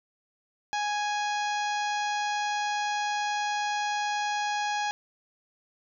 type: harmonic tone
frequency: 830.6 Hz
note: G#5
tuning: in tune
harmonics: 1 / 2 / 3 / 4 / 5 / 6 / 7 / 8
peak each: -28 / -34 / -38 / -40 / -42 / -44 / -45 / -46 dBFS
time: 0.73-4.91 s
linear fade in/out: 0 ms
effects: none